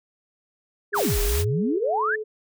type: tone with pitch glide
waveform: sine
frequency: 410 to 431.4 Hz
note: G#4 to A4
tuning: -22 to -34 cents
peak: -27 dBFS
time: 0.92-2.24 s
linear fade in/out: 20 ms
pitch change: +88 cents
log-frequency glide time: 1.25-1.92 s
type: exponential two-way sweep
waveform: sine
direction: down then up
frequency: 1835 to 36.71 to 1835 Hz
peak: -21 dBFS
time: 0.93-2.16 s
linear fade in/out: 10 ms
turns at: 1.2 s
type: noise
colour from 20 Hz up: white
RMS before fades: -29 dBFS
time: 0.94-1.45 s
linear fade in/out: 50 ms
effects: none